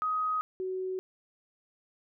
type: tone pair in turn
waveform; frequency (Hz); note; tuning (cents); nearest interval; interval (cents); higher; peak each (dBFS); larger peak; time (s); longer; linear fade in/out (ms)
sine; 1257 / 373.7; D#6 / F#4; +17 / +17; octave + major sixth; 2100; first; -27 / -31; first; 0.02-0.41 / 0.6-0.99; neither; 0
effects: none